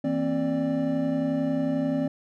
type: tone cluster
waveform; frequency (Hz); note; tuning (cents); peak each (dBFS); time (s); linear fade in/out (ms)
triangle; 164.1 / 234.4 / 265.7 / 587; E3 / A#3 / C4 / D5; -8 / +10 / +27 / -1; -30 / -30 / -23 / -29; 0.04-2.08; 5
effects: none